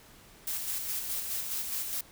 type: noise with tremolo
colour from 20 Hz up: blue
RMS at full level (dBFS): -33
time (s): 0.47-2.01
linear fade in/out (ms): 5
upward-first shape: square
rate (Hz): 4.8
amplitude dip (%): 35
effects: pink hiss -55 dBFS RMS until 2.11 s